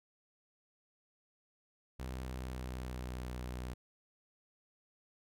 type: tone with pitch glide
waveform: sawtooth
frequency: 63.8 to 62.06 Hz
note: C2 to B1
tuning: -43 to +9 cents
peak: -36 dBFS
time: 1.99-3.74 s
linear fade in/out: 10 ms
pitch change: -48 cents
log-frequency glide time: 2.24-3.28 s
effects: none